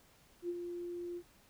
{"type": "tone with ADSR envelope", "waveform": "sine", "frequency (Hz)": 349.2, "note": "F4", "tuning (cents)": 0, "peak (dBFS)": -33, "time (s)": [0.42, 1.23], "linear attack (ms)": 71, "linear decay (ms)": 41, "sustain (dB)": -6, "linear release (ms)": 62, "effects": ["pink hiss -65 dBFS RMS until 1.49 s"]}